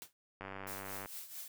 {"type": "noise with exponential decay", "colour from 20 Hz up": "white", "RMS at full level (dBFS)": -44, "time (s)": [0.02, 0.13], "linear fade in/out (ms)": 0, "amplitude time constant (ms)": 23}
{"type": "click train", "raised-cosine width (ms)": 0.5, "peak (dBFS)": -29, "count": 64, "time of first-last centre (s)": [0.41, 1.059], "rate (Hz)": 97.1}
{"type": "noise with tremolo", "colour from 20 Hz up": "blue", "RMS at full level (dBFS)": -44, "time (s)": [0.67, 1.48], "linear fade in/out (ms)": 2, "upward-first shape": "triangle", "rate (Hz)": 4.5, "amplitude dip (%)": 75}
{"effects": []}